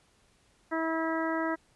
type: harmonic tone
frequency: 324 Hz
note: E4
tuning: 30 cents flat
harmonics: 1 / 2 / 3 / 4 / 5 / 6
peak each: -31 / -34 / -36 / -37 / -38 / -39 dBFS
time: 0.71-1.56 s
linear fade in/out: 20 ms
effects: pink hiss -66 dBFS RMS until 1.75 s + resampled to 24000 Hz